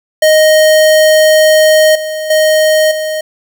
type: tone with level steps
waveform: square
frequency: 622.3 Hz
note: D#5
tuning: in tune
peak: -5 / -17 / -7 / -15 dBFS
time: 0.22-3.21 s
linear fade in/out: 5 ms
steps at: 1.95 / 2.3 / 2.91 s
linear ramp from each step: 5 ms
effects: none